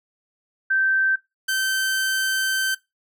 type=tone pair in turn; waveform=sine / sawtooth; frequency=1555 / 1547.8 Hz; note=G6 / G6; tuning=-14 / -22 cents; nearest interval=unison; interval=8 cents; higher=first; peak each=-17 dBFS; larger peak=neither; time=0.7-1.16 / 1.48-2.75 s; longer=second; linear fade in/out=10 ms; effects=noise-tail reverb RT60 0.2 s tail -19 dB re dry